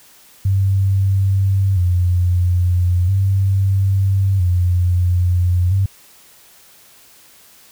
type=tone with vibrato; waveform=sine; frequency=93 Hz; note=F#2; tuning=9 cents sharp; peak=-12 dBFS; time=0.45-5.86 s; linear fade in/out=5 ms; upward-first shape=square; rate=0.38 Hz; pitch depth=74 cents each way; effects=white hiss -47 dBFS RMS until 7.71 s